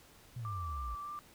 sine exponential sweep, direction down, 125.9 to 54.5 Hz, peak -38 dBFS, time 0.36-0.95 s, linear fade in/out 5 ms
sine tone with vibrato, 1174.7 Hz, D6, in tune, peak -40 dBFS, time 0.45-1.19 s, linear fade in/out 0 ms, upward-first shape triangle, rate 3.3 Hz, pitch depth 19 cents each way
effects pink hiss -60 dBFS RMS until 1.34 s

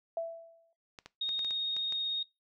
sine tone with exponential decay, 664 Hz, E5, 12 cents sharp, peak -29 dBFS, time 0.17-0.73 s, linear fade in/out 2 ms, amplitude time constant 120 ms
clicks, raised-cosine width 0.2 ms, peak -28 dBFS, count 8, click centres 0.988 / 1.06 / 1.291 / 1.392 / 1.447 / 1.508 / 1.766 / 1.924 s
sine tone with vibrato, 3720 Hz, A#7, 4 cents flat, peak -30 dBFS, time 1.21-2.23 s, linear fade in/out 5 ms, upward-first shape triangle, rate 18 Hz, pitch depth 10 cents each way
effects noise-tail reverb RT60 0.2 s tail -20 dB re dry

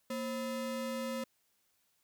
square ring-modulated tone, 382.6 Hz, G4, 42 cents flat, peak -33 dBFS, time 0.1-1.24 s, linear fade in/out 5 ms, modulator 150 Hz, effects white hiss -75 dBFS RMS until 2.03 s

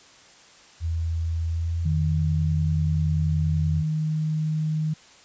sine tone with pitch glide, 82.41 to 85.17 Hz, E2 to F2, 0 to -43 cents, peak -23 dBFS, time 0.8-3.84 s, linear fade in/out 50 ms, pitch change +57 cents, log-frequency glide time 1.48-1.93 s
sine tone, 155.56 Hz, D#3, in tune, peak -22 dBFS, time 1.85-4.94 s, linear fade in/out 10 ms
effects white hiss -51 dBFS RMS until 5.24 s + resampled to 16000 Hz

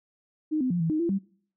sine tone with pitch steps, 308.7 / 255.9 / 175.2 / 163.5 / 310.1 / 338.8 / 195.3 Hz, D#4 / C4 / F3 / E3 / D#4 / E4 / G3, -14 / -38 / +6 / -14 / -6 / +48 / -6 cents, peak -23 dBFS, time 0.51-1.189 s, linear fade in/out 20 ms, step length 97 ms, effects noise-tail reverb RT60 0.6 s tail -25 dB re dry

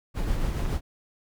brown noise with tremolo, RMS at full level -25 dBFS, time 0.14-0.81 s, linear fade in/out 50 ms, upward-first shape sine, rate 7.2 Hz, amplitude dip 35%
clicks, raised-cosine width 0.5 ms, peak -24 dBFS, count 2, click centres 0.654 / 0.661 s
effects none

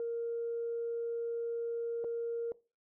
sine tone with dropouts, 466.2 Hz, A#4, in tune, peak -32 dBFS, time 0-2.52 s, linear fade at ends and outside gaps 1 ms, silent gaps 2.041-2.045 s, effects noise-tail reverb RT60 0.3 s tail -20 dB re dry + tanh soft clip ceiling -28 dBFS

